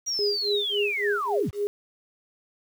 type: linear sweep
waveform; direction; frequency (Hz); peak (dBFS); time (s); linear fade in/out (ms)
sine; down; 5760 to 41.18; -25; 0.06-1.51; 20
type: tone with tremolo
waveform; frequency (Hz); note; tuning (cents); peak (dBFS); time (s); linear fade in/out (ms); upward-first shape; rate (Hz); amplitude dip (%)
sine; 410; G#4; -22; -22; 0.19-1.67; 0; sine; 3.6; 100
effects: 8-bit